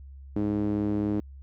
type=tone with band-pass filter; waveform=sawtooth; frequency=103.83 Hz; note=G#2; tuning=in tune; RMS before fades=-27 dBFS; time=0.36-1.2 s; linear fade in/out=0 ms; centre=290 Hz; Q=2.7; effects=added 68 Hz sine -42 dBFS peak until 1.42 s